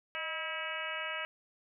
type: harmonic tone with a mistuned harmonic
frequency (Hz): 323.1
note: E4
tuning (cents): -35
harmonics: 2 / 3 / 4 / 5 / 6 / 7 / 8 / 9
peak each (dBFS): -44 / -47 / -43 / -42 / -44 / -42 / -44 / -43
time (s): 0.15-1.25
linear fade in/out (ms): 0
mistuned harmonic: 2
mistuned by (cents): -65
effects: none